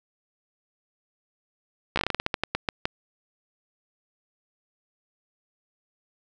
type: slowing click train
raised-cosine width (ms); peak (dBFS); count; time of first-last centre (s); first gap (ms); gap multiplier
0.3; -8; 15; 1.96-2.855; 14; 1.21
effects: none